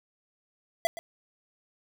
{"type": "tone with echo", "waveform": "square", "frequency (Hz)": 670, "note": "E5", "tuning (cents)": 28, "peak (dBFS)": -23, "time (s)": [0.85, 0.87], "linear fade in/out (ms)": 0, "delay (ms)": 120, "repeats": 1, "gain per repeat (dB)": -14, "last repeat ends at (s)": 0.99, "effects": []}